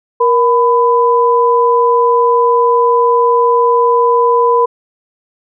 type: tone pair together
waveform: sine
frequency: 472.7 / 1000 Hz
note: A#4 / B5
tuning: +24 / +21 cents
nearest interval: octave + minor second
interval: 1297 cents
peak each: -10 dBFS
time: 0.2-4.66 s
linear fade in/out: 10 ms
effects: none